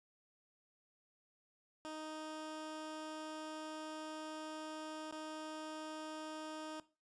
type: tone with dropouts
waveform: 15% pulse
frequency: 311.1 Hz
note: D#4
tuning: in tune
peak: -38 dBFS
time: 1.85-6.8 s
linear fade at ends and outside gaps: 0 ms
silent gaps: 5.111-5.125 s
effects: noise-tail reverb RT60 0.3 s tail -17 dB re dry + resampled to 22050 Hz